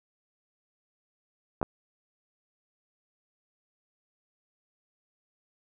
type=clicks; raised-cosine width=1 ms; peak=-16 / -13 dBFS; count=2; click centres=1.615 / 1.629 s; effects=none